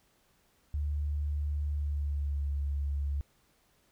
sine tone with pitch glide, 73.42 to 70.92 Hz, D2 to C#2, 0 to +40 cents, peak -29 dBFS, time 0.74-3.21 s, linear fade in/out 0 ms, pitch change -60 cents, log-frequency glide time 1.7-2.48 s, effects pink hiss -69 dBFS RMS until 3.91 s

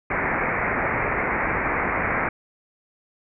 white low-pass noise, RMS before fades -24 dBFS, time 0.1-2.29 s, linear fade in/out 5 ms, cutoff 2300 Hz, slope 96 dB/octave, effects none

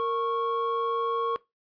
triangle tone pair together, 463.1 / 1101.4 Hz, A#4 / C#6, -11 / -11 cents, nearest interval octave + minor third, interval 1500 cents, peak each -26 dBFS, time 0-1.36 s, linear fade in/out 0 ms, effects noise-tail reverb RT60 0.2 s tail -20 dB re dry + resampled to 11025 Hz

